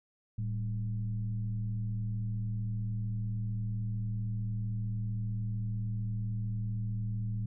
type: tone with frequency modulation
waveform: sine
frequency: 110 Hz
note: A2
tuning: in tune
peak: -31 dBFS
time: 0.38-7.46 s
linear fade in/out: 5 ms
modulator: 84.4 Hz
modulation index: 0.58
effects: none